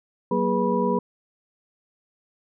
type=tone cluster; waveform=sine; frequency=187.6 / 236.3 / 413.7 / 491.3 / 977 Hz; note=F#3 / A#3 / G#4 / B4 / B5; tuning=+24 / +24 / -7 / -9 / -19 cents; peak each=-26 dBFS; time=0.31-0.99 s; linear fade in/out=5 ms; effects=none